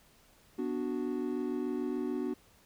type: chord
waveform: triangle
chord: B minor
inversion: none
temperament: equal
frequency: 246.9 / 293.7 / 370 Hz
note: B3 / D4 / F#4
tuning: 0 / 0 / 0 cents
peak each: -34 dBFS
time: 0.58-2.34 s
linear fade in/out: 10 ms
effects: pink hiss -63 dBFS RMS until 2.65 s